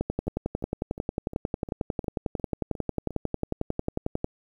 two click trains, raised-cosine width 2 ms, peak -24 / -13 dBFS, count 9 / 48, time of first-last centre 0.27-3.107 / 0.01-4.244 s, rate 2.82 / 11.1 Hz, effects 9-bit

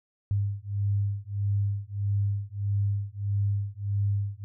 sine beating tone pair, 100.1 / 101.7 Hz, G2 / G#2, +37 / -36 cents, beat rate 1.6 Hz, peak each -28 dBFS, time 0.31-4.44 s, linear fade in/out 0 ms, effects none

